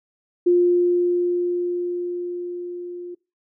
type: tone with level ramp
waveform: sine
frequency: 352.7 Hz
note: F4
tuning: 17 cents sharp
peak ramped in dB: -12 to -31 dBFS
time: 0.46-3.15 s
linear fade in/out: 10 ms
effects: noise-tail reverb RT60 0.3 s tail -24 dB re dry